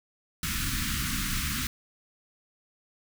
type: band-stop noise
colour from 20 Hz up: pink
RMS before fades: -30 dBFS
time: 0.43-1.67 s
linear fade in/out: 2 ms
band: 290 to 1200 Hz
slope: 48 dB/octave
effects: none